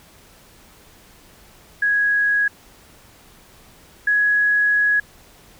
sine tone pair in turn, 1661.2 / 1673.7 Hz, G#6 / G#6, 0 / +13 cents, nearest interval unison, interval 13 cents, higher second, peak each -15 / -14 dBFS, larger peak second, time 1.82-2.48 / 4.07-5 s, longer second, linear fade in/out 5 ms, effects pink hiss -49 dBFS RMS until 5.59 s

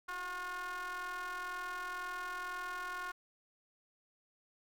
square ring-modulated tone, 177 Hz, F3, 23 cents sharp, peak -37 dBFS, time 0.08-3.12 s, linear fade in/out 10 ms, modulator 1260 Hz, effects none

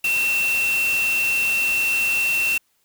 sine tone in noise, 2700 Hz, E7, 41 cents sharp, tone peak -18 dBFS, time 0.04-2.58 s, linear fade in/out 5 ms, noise white, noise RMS -30 dBFS, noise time 0.04-2.58 s, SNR +9 dB, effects white hiss -66 dBFS RMS until 2.84 s

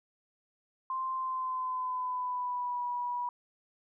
sine tone with pitch glide, 1045 to 975 Hz, C6 to B5, -2 to -23 cents, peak -31 dBFS, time 0.9-3.29 s, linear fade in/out 2 ms, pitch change -121 cents, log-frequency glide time 1.14-2.83 s, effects none

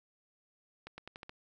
accelerating click train, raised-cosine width 0.3 ms, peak -29 dBFS, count 6, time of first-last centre 0.87-1.294 s, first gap 110 ms, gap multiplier 0.87, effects none

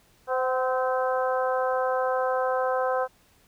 harmonic tone with a mistuned harmonic, 258.1 Hz, C4, 23 cents flat, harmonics 2 / 3 / 4 / 5 / 6, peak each -25 / -29 / -31 / -33 / -35 dBFS, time 0.27-3.08 s, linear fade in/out 50 ms, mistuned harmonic 3, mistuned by -30 cents, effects pink hiss -61 dBFS RMS until 3.47 s

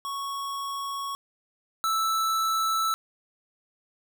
square tone pair in turn, 1108.7 / 1317.9 Hz, C#6 / E6, 0 / -1 cents, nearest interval minor third, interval 299 cents, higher second, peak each -31 / -24 dBFS, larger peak second, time 0.05-1.15 / 1.84-2.94 s, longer neither, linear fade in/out 0 ms, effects none

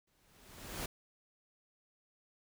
pink noise with exponential growth, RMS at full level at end -38 dBFS, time 0.07-0.86 s, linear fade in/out 5 ms, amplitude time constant 170 ms, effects none

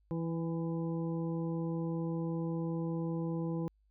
harmonic tone with a mistuned harmonic, 165.2 Hz, E3, 4 cents sharp, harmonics 1 / 2 / 3 / 5 / 6, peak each -34 / -38 / -42 / -51 / -52 dBFS, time 0.11-3.68 s, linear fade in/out 0 ms, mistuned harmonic 6, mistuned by +22 cents, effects added 51 Hz sine -67 dBFS peak until 3.9 s

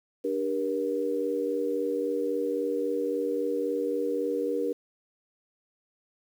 sine chord, G minor, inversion second, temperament equal with one note detuned, 293.7 / 392 / 475.7 Hz, D4 / G4 / Bb4, 0 / 0 / +35 cents, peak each -32 / -32 / -28 dBFS, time 0.24-4.73 s, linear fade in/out 10 ms, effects 9-bit

